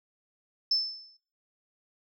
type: tone with exponential decay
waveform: sine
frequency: 5274 Hz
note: E8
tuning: in tune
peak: -20 dBFS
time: 0.71-1.17 s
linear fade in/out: 5 ms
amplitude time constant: 98 ms
effects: noise-tail reverb RT60 0.5 s tail -20 dB re dry + tanh soft clip ceiling -16 dBFS